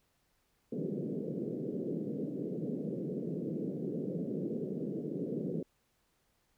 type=band-pass noise; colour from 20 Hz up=pink; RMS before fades=-37 dBFS; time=0.72-5.63 s; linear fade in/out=5 ms; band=150 to 490 Hz; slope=48 dB/octave; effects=pink hiss -75 dBFS RMS until 6.57 s